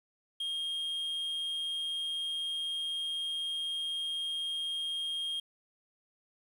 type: tone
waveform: triangle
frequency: 3232 Hz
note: G#7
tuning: 48 cents flat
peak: -31 dBFS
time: 0.4-5.4 s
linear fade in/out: 5 ms
effects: 10-bit